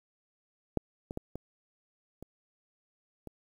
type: clicks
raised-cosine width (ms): 2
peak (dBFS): -14 / -24 / -21 / -25 / -30 / -29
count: 6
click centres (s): 0.773 / 1.109 / 1.174 / 1.356 / 2.226 / 3.273
effects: 9-bit